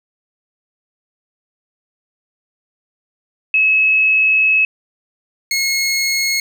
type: tone pair in turn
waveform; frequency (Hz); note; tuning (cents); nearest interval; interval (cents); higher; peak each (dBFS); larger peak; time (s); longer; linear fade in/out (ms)
sine / 20% pulse; 2579 / 2169; E7 / C#7; -39 / -38; minor third; 299; first; -10; neither; 3.54-4.65 / 5.51-6.4; first; 2
effects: none